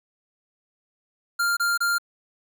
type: tone bursts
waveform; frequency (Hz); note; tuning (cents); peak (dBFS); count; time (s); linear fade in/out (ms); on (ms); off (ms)
square; 1396.9; F6; 0; -21; 3; 1.39-1.984; 10; 180; 27
effects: 10-bit